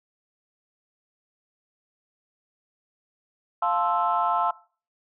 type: chord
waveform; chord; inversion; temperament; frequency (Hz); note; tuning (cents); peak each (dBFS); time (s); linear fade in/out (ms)
sine; F major seventh; none; equal with one note detuned; 698.5 / 876.4 / 1046.5 / 1318.5; F5 / A5 / C6 / E6; 0 / -7 / 0 / 0; -26; 3.62-4.51; 5
effects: noise-tail reverb RT60 0.4 s tail -20 dB re dry + tanh soft clip ceiling -12 dBFS